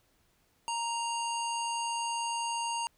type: harmonic tone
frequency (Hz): 932.3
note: A#5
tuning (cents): 0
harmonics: 1 / 3 / 5 / 7 / 9 / 10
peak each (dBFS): -32 / -38 / -44 / -43 / -44 / -48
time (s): 0.68-2.87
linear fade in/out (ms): 0
effects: pink hiss -70 dBFS RMS until 2.97 s